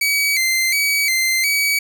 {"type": "tone with vibrato", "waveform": "sawtooth", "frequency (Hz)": 2174, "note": "C#7", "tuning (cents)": -34, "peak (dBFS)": -12, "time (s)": [0.01, 1.79], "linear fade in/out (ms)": 5, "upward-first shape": "square", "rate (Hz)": 1.4, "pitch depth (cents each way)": 77, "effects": []}